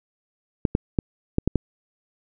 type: clicks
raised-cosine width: 3 ms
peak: -6 dBFS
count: 6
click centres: 0.652 / 0.751 / 0.988 / 1.384 / 1.476 / 1.557 s
effects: none